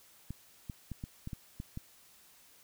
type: clicks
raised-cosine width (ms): 5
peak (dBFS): -27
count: 8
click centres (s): 0.306 / 0.698 / 0.917 / 1.039 / 1.274 / 1.332 / 1.601 / 1.774
effects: white hiss -61 dBFS RMS until 2.63 s